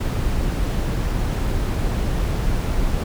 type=noise; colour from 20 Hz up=brown; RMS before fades=-21 dBFS; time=0-3.04 s; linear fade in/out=10 ms; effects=none